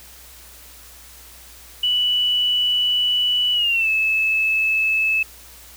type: tone with pitch glide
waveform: sine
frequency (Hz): 2960 to 2607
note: F#7 to E7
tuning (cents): 0 to -20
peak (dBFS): -16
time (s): 1.83-5.23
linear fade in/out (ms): 5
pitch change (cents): -220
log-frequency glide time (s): 3.53-3.89
effects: added 60 Hz sine -48 dBFS peak until 5.76 s + white hiss -44 dBFS RMS until 5.76 s